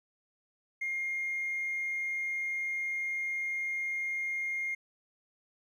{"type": "tone", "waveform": "triangle", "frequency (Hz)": 2126, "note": "C7", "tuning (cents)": 27, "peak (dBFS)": -28, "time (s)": [0.81, 4.75], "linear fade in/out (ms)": 10, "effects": ["tanh soft clip ceiling -28 dBFS"]}